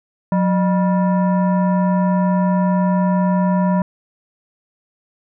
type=tone with frequency modulation; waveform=sine; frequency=182.2 Hz; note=F#3; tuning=26 cents flat; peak=-13 dBFS; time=0.32-3.82 s; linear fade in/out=2 ms; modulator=790 Hz; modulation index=0.7; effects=none